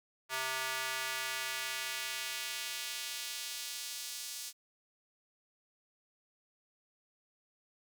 square tone with high-pass filter sweep, 131.2 Hz, C3, 5 cents sharp, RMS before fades -39 dBFS, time 0.29-4.53 s, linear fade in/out 50 ms, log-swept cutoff 1200 to 5300 Hz, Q 0.94, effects none

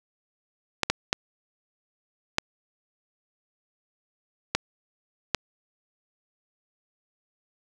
clicks, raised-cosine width 0.2 ms, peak -4 dBFS, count 6, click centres 0.833 / 0.9 / 1.129 / 2.384 / 4.55 / 5.347 s, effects none

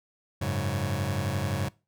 sawtooth chord, F# suspended second, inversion none, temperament just, 92.5 / 104.06 / 138.75 Hz, F#2 / G#2 / C#3, 0 / +4 / +2 cents, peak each -27 dBFS, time 0.41-1.69 s, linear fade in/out 10 ms, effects noise-tail reverb RT60 0.3 s tail -23 dB re dry

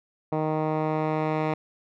10% pulse tone with low-pass filter sweep, 155.56 Hz, D#3, in tune, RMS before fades -26 dBFS, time 0.32-1.54 s, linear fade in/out 5 ms, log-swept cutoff 950 to 2000 Hz, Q 0.93, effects none

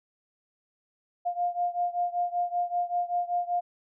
sine beating tone pair, 703 / 708.2 Hz, F5 / F5, +11 / +24 cents, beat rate 5.2 Hz, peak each -28 / -30 dBFS, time 1.25-3.61 s, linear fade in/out 20 ms, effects none

